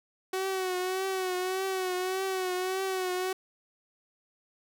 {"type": "tone with vibrato", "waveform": "sawtooth", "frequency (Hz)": 373.6, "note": "F#4", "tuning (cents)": 17, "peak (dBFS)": -25, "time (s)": [0.33, 3.33], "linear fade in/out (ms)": 5, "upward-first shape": "triangle", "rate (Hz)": 1.7, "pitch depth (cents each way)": 56, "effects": []}